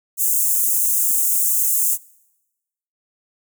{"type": "high-pass noise", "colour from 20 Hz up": "white", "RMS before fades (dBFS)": -18, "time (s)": [0.17, 1.98], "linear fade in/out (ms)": 50, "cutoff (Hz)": 6800, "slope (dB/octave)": 48, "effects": ["noise-tail reverb RT60 1.0 s tail -24 dB re dry"]}